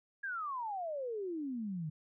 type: exponential sweep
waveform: sine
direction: down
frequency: 1661.2 to 147.9 Hz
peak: -36 dBFS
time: 0.23-1.9 s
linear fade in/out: 10 ms
effects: none